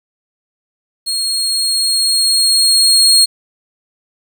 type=tone with level ramp; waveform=30% pulse; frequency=4271 Hz; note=C8; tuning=35 cents sharp; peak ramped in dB=-13 to -3 dBFS; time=1.06-3.26 s; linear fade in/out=20 ms; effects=7-bit